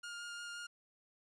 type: tone with vibrato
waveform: sawtooth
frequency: 1414 Hz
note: F6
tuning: 21 cents sharp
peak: -40 dBFS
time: 0.03-0.67 s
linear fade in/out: 10 ms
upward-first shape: sine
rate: 5.7 Hz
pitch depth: 10 cents each way
effects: resampled to 22050 Hz + 12-bit